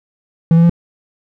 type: tone with pitch steps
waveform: triangle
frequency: 164.81 / 167.69 / 170.62 Hz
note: E3 / E3 / F3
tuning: 0 / +30 / -40 cents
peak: -4 dBFS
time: 0.51-0.696 s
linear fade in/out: 2 ms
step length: 62 ms
effects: none